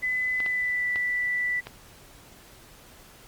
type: tone with pitch glide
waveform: sine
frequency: 2009 to 1972.2 Hz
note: B6 to B6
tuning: +29 to -3 cents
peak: -24 dBFS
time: 0.02-1.61 s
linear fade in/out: 20 ms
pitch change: -32 cents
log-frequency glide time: 0.38-0.89 s
type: clicks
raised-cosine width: 0.3 ms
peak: -20 dBFS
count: 4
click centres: 0.403 / 0.462 / 0.959 / 1.67 s
effects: pink hiss -51 dBFS RMS until 3.27 s + Opus 48 kbps